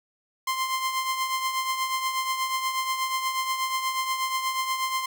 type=tone with tremolo; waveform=sawtooth; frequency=1046.5 Hz; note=C6; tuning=in tune; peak=-19 dBFS; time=0.47-5.06 s; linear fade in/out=5 ms; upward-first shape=triangle; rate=8.3 Hz; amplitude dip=60%; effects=none

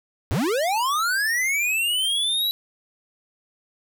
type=linear sweep; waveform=square; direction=up; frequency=69.3 to 3951 Hz; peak=-21 dBFS; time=0.31-2.51 s; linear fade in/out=0 ms; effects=none

